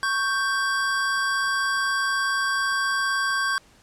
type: tone pair together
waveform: square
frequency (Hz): 1108.7 / 1568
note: C#6 / G6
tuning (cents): 0 / 0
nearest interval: tritone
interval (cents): 600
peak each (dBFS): -27 / -24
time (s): 0.03-3.58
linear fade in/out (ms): 0
effects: pink hiss -55 dBFS RMS until 3.82 s + low-pass 9000 Hz 12 dB/octave

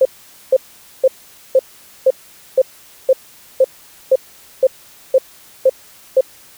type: tone bursts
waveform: sine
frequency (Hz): 524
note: C5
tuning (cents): +2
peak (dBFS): -6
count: 13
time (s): 0.01-6.209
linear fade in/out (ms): 5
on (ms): 43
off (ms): 470
effects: white hiss -44 dBFS RMS until 6.57 s

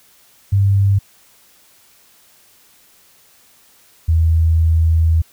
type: tone pair in turn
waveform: sine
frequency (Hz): 99 / 81.3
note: G2 / E2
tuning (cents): +18 / -23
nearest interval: minor third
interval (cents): 341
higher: first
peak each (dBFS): -10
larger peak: neither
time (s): 0.52-0.99 / 4.08-5.22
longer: second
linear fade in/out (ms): 10
effects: white hiss -51 dBFS RMS until 5.32 s

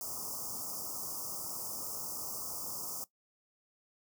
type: band-stop noise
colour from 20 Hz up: white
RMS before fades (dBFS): -40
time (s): 0.01-3.04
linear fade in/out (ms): 0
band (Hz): 1300 to 4900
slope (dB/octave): 96
effects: noise-tail reverb RT60 0.1 s tail -18 dB re dry + high-pass 80 Hz 12 dB/octave

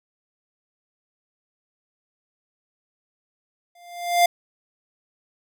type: tone with exponential growth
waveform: square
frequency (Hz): 698.5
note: F5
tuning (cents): 0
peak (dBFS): -12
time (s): 3.75-4.26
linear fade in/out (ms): 5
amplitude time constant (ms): 110
effects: none

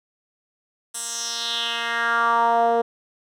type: tone with band-pass filter sweep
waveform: 10% pulse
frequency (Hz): 233.1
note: A#3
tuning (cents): 0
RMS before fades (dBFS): -22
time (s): 0.94-2.82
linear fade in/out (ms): 10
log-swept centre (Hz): 9000 to 520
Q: 3.2
effects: none

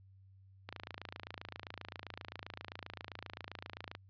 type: click train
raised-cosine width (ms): 0.3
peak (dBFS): -27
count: 91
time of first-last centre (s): 0.69-3.951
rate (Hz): 27.6
effects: added 96 Hz sine -58 dBFS peak until 4.09 s + resampled to 11025 Hz

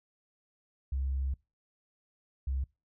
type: tone pair in turn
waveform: sine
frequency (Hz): 67.2 / 66.83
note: C2 / C2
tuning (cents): +47 / +37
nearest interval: unison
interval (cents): 10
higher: first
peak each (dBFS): -28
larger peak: neither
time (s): 0.92-1.34 / 2.47-2.64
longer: first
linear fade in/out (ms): 5
effects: noise-tail reverb RT60 0.3 s tail -26 dB re dry + tanh soft clip ceiling -25 dBFS

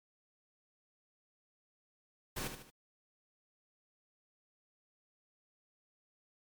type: noise with echo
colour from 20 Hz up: pink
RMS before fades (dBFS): -39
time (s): 2.36-2.48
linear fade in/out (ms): 10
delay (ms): 75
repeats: 3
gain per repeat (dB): -7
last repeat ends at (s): 2.705
effects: MP3 96 kbps

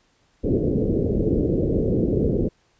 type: low-pass noise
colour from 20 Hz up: white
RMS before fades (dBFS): -21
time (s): 0.43-2.49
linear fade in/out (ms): 20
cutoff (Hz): 480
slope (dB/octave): 48
effects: pink hiss -63 dBFS RMS until 2.79 s + resampled to 16000 Hz

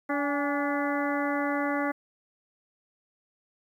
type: harmonic tone with a mistuned harmonic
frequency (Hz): 287.7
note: D4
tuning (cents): -36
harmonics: 1 / 2 / 3 / 4 / 5 / 6 / 7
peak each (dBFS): -29 / -32 / -34 / -35 / -36 / -37 / -37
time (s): 0.09-1.92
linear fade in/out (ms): 10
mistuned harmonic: 3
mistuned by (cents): -60
effects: 10-bit

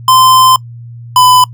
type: tone pair in turn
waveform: square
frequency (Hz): 1033 / 1004.2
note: C6 / B5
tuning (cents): -22 / +29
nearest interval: unison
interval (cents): 49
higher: first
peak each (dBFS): -4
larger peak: neither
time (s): 0.08-0.56 / 1.16-1.44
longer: first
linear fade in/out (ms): 2
effects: noise-tail reverb RT60 0.1 s tail -24 dB re dry + added 118 Hz sine -26 dBFS peak until 1.53 s

